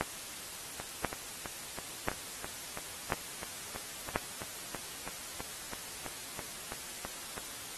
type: two click trains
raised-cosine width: 0.5 ms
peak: -23 / -14 dBFS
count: 21 / 5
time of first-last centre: 0.8-7.379 / 0.01-4.159 s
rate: 3.04 / 0.964 Hz
effects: white hiss -44 dBFS RMS until 7.77 s + AAC 32 kbps